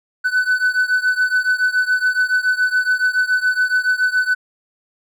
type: beating tone pair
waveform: triangle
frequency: 1499 / 1506.1 Hz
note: F#6 / F#6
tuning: +22 / +30 cents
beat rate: 7.1 Hz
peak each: -15 / -17 dBFS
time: 0.24-4.35 s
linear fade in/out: 20 ms
effects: none